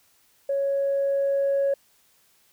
sine tone with level ramp, 554.4 Hz, C#5, in tune, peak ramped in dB -21 to -18 dBFS, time 0.49-1.74 s, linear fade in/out 5 ms, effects tanh soft clip ceiling -17 dBFS + white hiss -62 dBFS RMS until 2.52 s

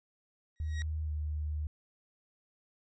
sawtooth tone with exponential growth, 1898 Hz, A#6, 31 cents sharp, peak -34 dBFS, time 0.56-0.82 s, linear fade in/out 0 ms, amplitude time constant 55 ms
sine tone with pitch glide, 77.78 to 75.74 Hz, D#2 to D#2, 0 to -46 cents, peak -32 dBFS, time 0.6-1.67 s, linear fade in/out 0 ms, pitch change -46 cents, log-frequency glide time 1.03-1.11 s
effects resampled to 16000 Hz

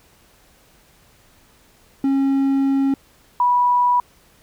triangle / sine tone pair in turn, 272.7 / 979.4 Hz, C#4 / B5, -28 / -15 cents, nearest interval octave + minor seventh, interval 2213 cents, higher second, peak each -13 dBFS, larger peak neither, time 2.04-2.94 / 3.4-4 s, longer first, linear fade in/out 2 ms, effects pink hiss -54 dBFS RMS until 4.42 s

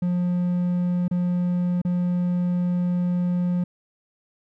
triangle tone with dropouts, 177.6 Hz, F3, 29 cents sharp, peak -18 dBFS, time 0.02-3.64 s, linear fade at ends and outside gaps 5 ms, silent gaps 1.081-1.111 / 1.817-1.849 s, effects none

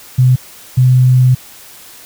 sine tone pair in turn, 127.3 / 127.3 Hz, C3 / C3, -47 / -47 cents, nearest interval unison, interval 0 cents, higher neither, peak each -5 dBFS, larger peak neither, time 0.18-0.36 / 0.77-1.35 s, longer second, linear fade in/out 10 ms, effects white hiss -37 dBFS RMS until 2.05 s

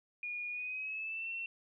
sine tone with pitch glide, 2440 to 2707 Hz, D#7 to E7, -34 to +45 cents, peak -37 dBFS, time 0.23-1.46 s, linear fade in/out 2 ms, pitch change +179 cents, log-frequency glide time 0.5-1.31 s, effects none

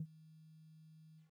sine tone with ADSR envelope, 157.8 Hz, D#3, 25 cents sharp, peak -36 dBFS, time 0-1.31 s, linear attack 4 ms, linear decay 56 ms, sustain -22 dB, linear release 130 ms, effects tanh soft clip ceiling -33 dBFS + 13-bit

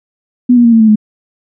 sine tone with pitch steps, 246.9 / 239.7 / 232.8 / 226 / 219.5 / 213.1 Hz, B3 / A#3 / A#3 / A3 / A3 / G#3, 0 / +48 / -2 / +47 / -4 / +45 cents, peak -3 dBFS, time 0.49-0.958 s, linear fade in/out 10 ms, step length 78 ms, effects none

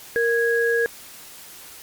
sine tone pair together, 466.2 / 1653.7 Hz, A#4 / G#6, 0 / -8 cents, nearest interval octave + minor seventh, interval 2192 cents, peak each -19 / -21 dBFS, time 0.16-0.86 s, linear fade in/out 0 ms, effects white hiss -42 dBFS RMS until 1.82 s + MP3 96 kbps

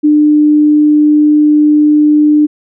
sine tone, 299.7 Hz, D4, 35 cents sharp, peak -4 dBFS, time 0.03-2.47 s, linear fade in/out 20 ms, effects none

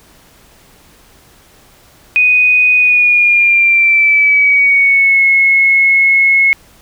sine tone with pitch glide, 2489 to 2179 Hz, D#7 to C#7, 0 to -30 cents, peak -6 dBFS, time 2.16-6.53 s, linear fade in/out 0 ms, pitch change -230 cents, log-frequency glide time 2.76-5.24 s, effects pink hiss -45 dBFS RMS until 6.81 s

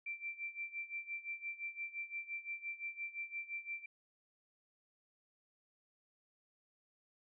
sine tone with tremolo, 2349 Hz, D7, in tune, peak -38 dBFS, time 0.06-3.86 s, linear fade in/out 5 ms, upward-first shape sine, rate 5.8 Hz, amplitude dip 85%, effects none

